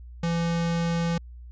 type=tone; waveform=square; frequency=168.7 Hz; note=E3; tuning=40 cents sharp; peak=-24 dBFS; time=0.23-1.18 s; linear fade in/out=5 ms; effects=added 60 Hz sine -40 dBFS peak until 1.51 s + resampled to 16000 Hz